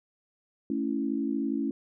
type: chord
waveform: sine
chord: A major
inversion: none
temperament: equal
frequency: 220 / 277.2 / 329.6 Hz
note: A3 / C#4 / E4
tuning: 0 / 0 / 0 cents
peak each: -32 / -29 / -33 dBFS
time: 0.7-1.71 s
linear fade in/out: 2 ms
effects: none